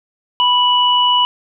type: tone pair together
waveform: sine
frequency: 986 / 2949 Hz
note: B5 / F#7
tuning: -3 / -6 cents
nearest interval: octave + perfect fifth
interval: 1897 cents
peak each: -13 dBFS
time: 0.4-1.25 s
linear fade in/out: 0 ms
effects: none

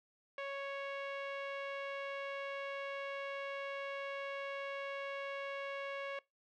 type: tone with low-pass filter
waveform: sawtooth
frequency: 554.4 Hz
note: C#5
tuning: in tune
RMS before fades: -42 dBFS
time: 0.38-6.19 s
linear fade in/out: 2 ms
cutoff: 2500 Hz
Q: 2
effects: noise-tail reverb RT60 0.2 s tail -22 dB re dry

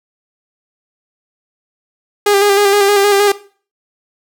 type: tone with vibrato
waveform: sawtooth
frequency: 403.8 Hz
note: G#4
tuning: 49 cents flat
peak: -5 dBFS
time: 2.26-3.32 s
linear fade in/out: 5 ms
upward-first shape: square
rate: 6.4 Hz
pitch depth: 32 cents each way
effects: noise-tail reverb RT60 0.4 s tail -17 dB re dry

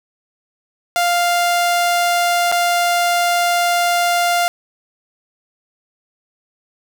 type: tone with dropouts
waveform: sawtooth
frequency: 698.5 Hz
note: F5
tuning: in tune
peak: -10 dBFS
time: 0.96-4.48 s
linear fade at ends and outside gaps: 0 ms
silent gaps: 2.516-2.523 s
effects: none

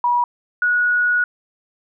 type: tone pair in turn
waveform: sine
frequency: 967 / 1458.9 Hz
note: B5 / F#6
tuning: -37 / -25 cents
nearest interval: perfect fifth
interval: 712 cents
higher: second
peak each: -14 dBFS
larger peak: neither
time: 0.04-0.24 / 0.62-1.24 s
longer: second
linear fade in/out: 2 ms
effects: none

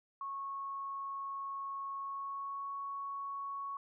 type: tone with pitch glide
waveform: sine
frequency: 1100 to 1110.9 Hz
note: C#6 to C#6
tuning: -14 to +3 cents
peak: -38 dBFS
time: 0.21-3.77 s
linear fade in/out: 2 ms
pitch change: +17 cents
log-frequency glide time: 1.98-2.72 s
effects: none

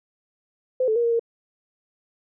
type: tone with pitch steps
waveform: sine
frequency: 512 / 437.3 / 473.2 / 466.8 / 462.8 Hz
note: C5 / A4 / A#4 / A#4 / A#4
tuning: -38 / -11 / +26 / +2 / -13 cents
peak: -18 dBFS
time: 0.8-1.195 s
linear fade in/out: 5 ms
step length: 79 ms
effects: none

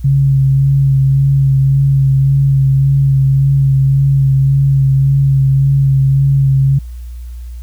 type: tone with vibrato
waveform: sine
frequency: 136.7 Hz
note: C#3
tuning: 24 cents flat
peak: -7 dBFS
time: 0.04-6.79 s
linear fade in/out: 10 ms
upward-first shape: sine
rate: 1.8 Hz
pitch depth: 19 cents each way
effects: added 60 Hz sine -24 dBFS peak until 7.62 s + white hiss -50 dBFS RMS until 7.62 s

